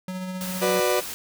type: tone with tremolo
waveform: square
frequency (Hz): 185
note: F#3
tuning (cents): 0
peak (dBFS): -29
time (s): 0.08-0.8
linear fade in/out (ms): 2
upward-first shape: sine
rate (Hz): 15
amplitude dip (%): 30
type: noise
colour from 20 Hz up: white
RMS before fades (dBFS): -34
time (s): 0.41-1.14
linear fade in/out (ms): 0
type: chord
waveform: 35% pulse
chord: B minor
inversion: second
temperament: just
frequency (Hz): 370.4 / 493.9 / 592.7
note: F#4 / B4 / D5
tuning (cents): +2 / 0 / +16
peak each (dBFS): -23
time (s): 0.61-1.01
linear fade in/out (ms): 20
effects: none